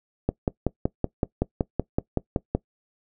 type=click train; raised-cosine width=2 ms; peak=-8 dBFS; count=13; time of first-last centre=0.29-2.55 s; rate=5.31 Hz; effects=noise-tail reverb RT60 0.1 s tail -21 dB re dry